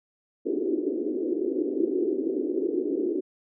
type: band-pass noise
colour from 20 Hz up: white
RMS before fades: -27 dBFS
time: 0.45-3.21 s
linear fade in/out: 20 ms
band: 290 to 400 Hz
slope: 48 dB/octave
effects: none